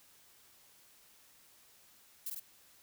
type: noise with echo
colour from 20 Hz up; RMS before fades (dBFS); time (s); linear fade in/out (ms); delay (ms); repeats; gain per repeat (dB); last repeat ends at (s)
violet; -39; 2.26-2.3; 5; 49; 2; -2; 2.398
effects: white hiss -63 dBFS RMS until 2.82 s